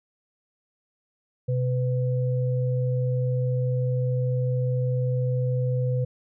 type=tone pair together; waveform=sine; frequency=127.6 / 501.8 Hz; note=C3 / B4; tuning=-43 / +28 cents; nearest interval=2 octaves; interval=2371 cents; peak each=-22 / -30 dBFS; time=1.48-6.05 s; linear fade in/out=10 ms; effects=none